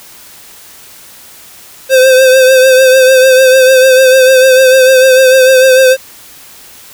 square tone with vibrato, 520 Hz, C5, 11 cents flat, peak -3 dBFS, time 1.89-5.97 s, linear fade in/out 50 ms, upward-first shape triangle, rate 6.7 Hz, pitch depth 45 cents each way, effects white hiss -35 dBFS RMS until 6.93 s

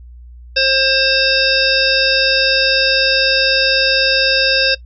harmonic tone, 532 Hz, C5, 29 cents sharp, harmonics 1 / 3 / 5 / 7 / 9 / 10, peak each -18 / -18 / -18 / -18 / -18 / -18 dBFS, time 0.56-4.75 s, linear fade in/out 10 ms, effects noise-tail reverb RT60 0.1 s tail -19 dB re dry + added 60 Hz sine -34 dBFS peak until 4.85 s

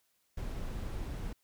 brown noise, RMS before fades -38 dBFS, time 0.37-1.33 s, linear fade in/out 5 ms, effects white hiss -75 dBFS RMS until 1.43 s

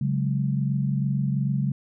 sine chord, C# suspended fourth, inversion none, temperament equal, 138.59 / 185 / 207.7 Hz, C#3 / F#3 / G#3, 0 / 0 / 0 cents, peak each -23 / -29 / -29 dBFS, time 0.01-1.72 s, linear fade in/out 5 ms, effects none

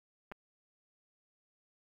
clicks, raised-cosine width 0.5 ms, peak -30 dBFS, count 2, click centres 0.316 / 0.321 s, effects 10-bit

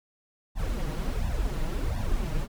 brown noise with flanger, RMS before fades -28 dBFS, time 0.55-2.48 s, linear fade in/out 50 ms, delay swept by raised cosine 1.1 to 6.4 ms, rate 1.4 Hz, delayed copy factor +0.95, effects none

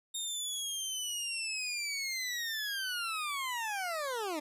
20% pulse linear sweep, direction down, 3698 to 287.1 Hz, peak -29 dBFS, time 0.14-4.4 s, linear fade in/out 10 ms, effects resampled to 32000 Hz + 11-bit

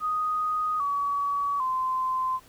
sine tone with pitch steps, 1244.5 / 1134.6 / 1034.5 Hz, D#6 / C#6 / C6, 0 / +40 / -20 cents, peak -24 dBFS, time 0-2.4 s, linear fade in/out 50 ms, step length 800 ms, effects pink hiss -55 dBFS RMS until 2.48 s

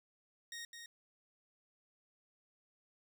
15% pulse tone with echo, 1864.7 Hz, A#6, in tune, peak -38 dBFS, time 0.52-0.65 s, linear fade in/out 2 ms, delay 210 ms, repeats 1, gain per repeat -5 dB, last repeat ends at 0.86 s, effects none

